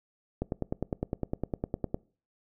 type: click train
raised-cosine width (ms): 2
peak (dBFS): -16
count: 16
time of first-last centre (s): 0.42-1.944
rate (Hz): 9.84
effects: noise-tail reverb RT60 0.4 s tail -23 dB re dry